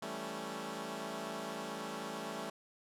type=chord; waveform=10% pulse; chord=A dominant seventh; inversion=second; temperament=equal; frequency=164.81 / 196 / 220 / 277.2 Hz; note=E3 / G3 / A3 / C#4; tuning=0 / 0 / 0 / 0 cents; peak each=-40 / -37 / -35 / -38 dBFS; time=0.02-2.5 s; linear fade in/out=5 ms; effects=low-pass 12000 Hz 12 dB/octave